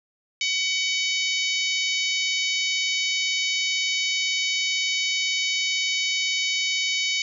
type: harmonic tone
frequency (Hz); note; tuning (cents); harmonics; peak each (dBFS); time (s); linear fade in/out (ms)
753; F#5; +30; 3 / 4 / 5 / 6 / 7 / 8 / 9; -26 / -28 / -30 / -32 / -33 / -34 / -35; 0.41-7.22; 2
effects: none